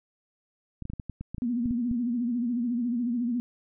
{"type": "clicks", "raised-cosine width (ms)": 5, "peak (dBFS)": -23, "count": 12, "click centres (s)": [0.823, 0.854, 0.9, 0.935, 0.998, 1.097, 1.21, 1.346, 1.382, 1.658, 1.709, 1.913]}
{"type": "tone with vibrato", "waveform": "sine", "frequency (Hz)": 240, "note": "B3", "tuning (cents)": -49, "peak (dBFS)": -25, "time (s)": [1.42, 3.4], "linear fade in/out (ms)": 0, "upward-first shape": "sine", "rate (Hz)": 14, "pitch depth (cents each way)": 83}
{"effects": []}